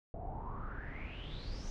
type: noise with low-pass filter sweep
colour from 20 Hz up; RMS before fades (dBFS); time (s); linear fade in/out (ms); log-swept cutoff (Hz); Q
brown; -42; 0.14-1.7; 0; 620 to 6200; 8.9
effects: none